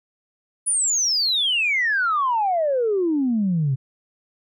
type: exponential sweep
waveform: sine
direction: down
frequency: 10000 to 127.2 Hz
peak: -17 dBFS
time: 0.66-3.76 s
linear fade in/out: 20 ms
effects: tanh soft clip ceiling -13 dBFS